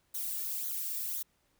violet noise with flanger, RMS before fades -36 dBFS, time 0.14-1.23 s, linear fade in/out 10 ms, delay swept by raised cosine 0.38 to 1.98 ms, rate 1.9 Hz, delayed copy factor -0.9, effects pink hiss -73 dBFS RMS until 1.59 s

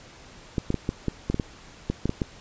clicks, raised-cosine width 3 ms, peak -11 dBFS, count 12, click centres 0.582 / 0.704 / 0.743 / 0.891 / 1.083 / 1.3 / 1.344 / 1.398 / 1.9 / 2.056 / 2.094 / 2.218 s, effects pink hiss -48 dBFS RMS until 2.4 s + resampled to 16000 Hz

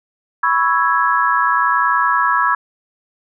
sine chord, C# minor seventh, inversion third, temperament equal, 987.8 / 1108.7 / 1318.5 / 1661.2 Hz, B5 / C#6 / E6 / G#6, 0 / 0 / 0 / 0 cents, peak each -18 dBFS, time 0.43-2.55 s, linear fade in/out 5 ms, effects none

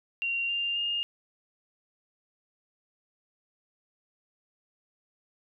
sine tone with pitch steps, 2760 / 2794 / 2828 Hz, F7 / F7 / F7, -21 / 0 / +21 cents, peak -27 dBFS, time 0.22-1.03 s, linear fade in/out 0 ms, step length 270 ms, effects none

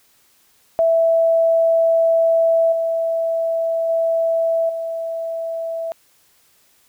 sine tone with level steps, 659.3 Hz, E5, in tune, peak -12 / -17 / -15 / -22 dBFS, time 0.79-5.92 s, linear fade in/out 0 ms, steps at 2.72 / 3.89 / 4.69 s, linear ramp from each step 5 ms, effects white hiss -57 dBFS RMS until 6.88 s

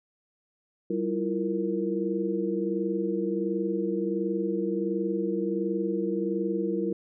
sine tone cluster, 193.5 / 325.5 / 346.9 / 465.6 Hz, G3 / E4 / F4 / A#4, -22 / -22 / -12 / -2 cents, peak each -31 dBFS, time 0.9-6.93 s, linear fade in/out 5 ms, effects none

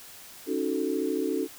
sine chord, D# half-diminished seventh, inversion third, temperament equal, 277.2 / 311.1 / 370 / 440 Hz, C#4 / D#4 / F#4 / A4, 0 / 0 / 0 / 0 cents, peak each -31 dBFS, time 0.46-1.48 s, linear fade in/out 50 ms, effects white hiss -47 dBFS RMS until 1.58 s

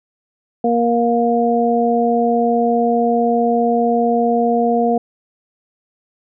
harmonic tone, 235.3 Hz, A#3, 16 cents sharp, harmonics 1 / 2 / 3, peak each -17 / -17 / -17 dBFS, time 0.64-4.98 s, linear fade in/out 5 ms, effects none

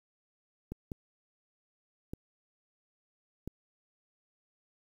clicks, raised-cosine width 3 ms, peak -25 dBFS, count 4, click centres 0.72 / 0.918 / 2.135 / 3.476 s, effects 9-bit

